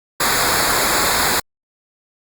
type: noise with comb filter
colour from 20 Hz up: pink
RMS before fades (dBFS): -17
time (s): 0.2-1.4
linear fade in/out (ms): 5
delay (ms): 0.34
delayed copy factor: -0.8
effects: Opus 48 kbps